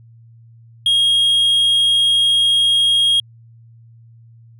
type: tone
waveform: triangle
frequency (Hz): 3263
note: G#7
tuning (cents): -31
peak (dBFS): -10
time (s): 0.86-3.2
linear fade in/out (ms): 2
effects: added 115 Hz sine -42 dBFS peak until 4.59 s